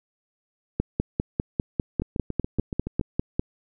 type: two click trains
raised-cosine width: 3 ms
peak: -9 / -16 dBFS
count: 14 / 8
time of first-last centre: 0.8-3.395 / 2.02-3.012 s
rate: 5.01 / 7.06 Hz
effects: none